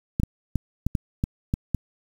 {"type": "clicks", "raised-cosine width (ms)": 5, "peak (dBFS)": -10, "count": 8, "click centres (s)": [0.199, 0.234, 0.557, 0.866, 0.952, 1.239, 1.539, 1.747], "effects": ["7-bit"]}